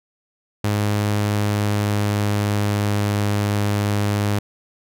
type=tone with pitch glide; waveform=sawtooth; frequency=103.83 to 102.82 Hz; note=G#2 to G#2; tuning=0 to -17 cents; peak=-14 dBFS; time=0.64-4.39 s; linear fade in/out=5 ms; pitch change=-17 cents; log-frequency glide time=1.08-3.17 s; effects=none